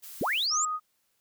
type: noise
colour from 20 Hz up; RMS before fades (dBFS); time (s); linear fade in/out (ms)
blue; -44; 0.02-0.47; 20
type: linear sweep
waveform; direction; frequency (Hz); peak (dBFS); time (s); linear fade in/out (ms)
sine; up; 141.3 to 7630; -25; 0.21-0.65; 2
type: tone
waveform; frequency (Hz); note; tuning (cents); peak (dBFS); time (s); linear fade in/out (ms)
sine; 1244.5; D#6; 0; -28; 0.5-0.8; 50
effects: white hiss -73 dBFS RMS until 1.2 s